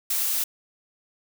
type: noise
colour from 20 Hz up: blue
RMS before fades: -25 dBFS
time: 0.1-0.44 s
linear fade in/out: 5 ms
effects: none